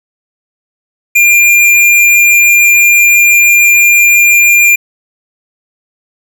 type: tone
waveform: square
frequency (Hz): 2399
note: D7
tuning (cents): +36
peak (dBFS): -4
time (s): 1.15-4.76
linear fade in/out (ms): 10
effects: none